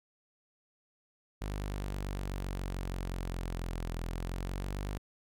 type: linear two-way sweep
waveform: sawtooth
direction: down then up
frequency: 50.5 to 41.94 to 50.5 Hz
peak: -31 dBFS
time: 1.41-4.98 s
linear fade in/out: 10 ms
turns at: 4.03 s
effects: none